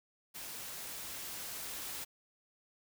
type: noise with level ramp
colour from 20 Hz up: white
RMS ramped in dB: -45 to -42 dBFS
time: 0.34-2.05 s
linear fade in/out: 20 ms
effects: none